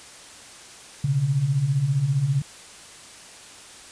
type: beating tone pair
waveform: sine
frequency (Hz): 125.9 / 140.9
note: B2 / C#3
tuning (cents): +34 / +29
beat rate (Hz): 15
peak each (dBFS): -26 / -20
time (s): 1.04-2.42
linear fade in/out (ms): 5
effects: white hiss -44 dBFS RMS until 3.91 s + resampled to 22050 Hz